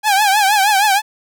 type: tone with vibrato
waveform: sawtooth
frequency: 813 Hz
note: G#5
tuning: 37 cents flat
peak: -7 dBFS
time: 0.03-1.02 s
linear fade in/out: 50 ms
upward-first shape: triangle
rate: 6.4 Hz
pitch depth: 130 cents each way
effects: none